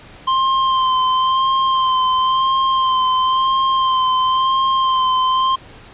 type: tone with vibrato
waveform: square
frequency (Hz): 1046.5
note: C6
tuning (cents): 0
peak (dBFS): -14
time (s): 0.27-5.56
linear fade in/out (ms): 10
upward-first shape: sine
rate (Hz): 0.97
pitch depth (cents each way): 25
effects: pink hiss -41 dBFS RMS until 5.93 s + resampled to 8000 Hz